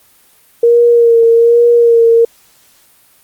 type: tone with vibrato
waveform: sine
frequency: 467.4 Hz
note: A#4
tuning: 5 cents sharp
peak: -4 dBFS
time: 0.63-2.25 s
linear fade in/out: 5 ms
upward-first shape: sine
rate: 1.2 Hz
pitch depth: 28 cents each way
effects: white hiss -48 dBFS RMS until 3.23 s + Opus 32 kbps